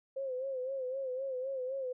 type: tone with vibrato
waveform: sine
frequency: 524 Hz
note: C5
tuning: 2 cents sharp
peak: -34 dBFS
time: 0.16-1.93 s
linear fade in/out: 10 ms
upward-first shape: sine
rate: 3.9 Hz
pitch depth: 74 cents each way
effects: none